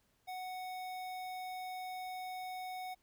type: tone with notch filter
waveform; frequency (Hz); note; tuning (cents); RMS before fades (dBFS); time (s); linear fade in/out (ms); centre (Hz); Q
square; 740; F#5; 0; -43; 0.27-2.95; 20; 7500; 1.5
effects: pink hiss -75 dBFS RMS until 3.02 s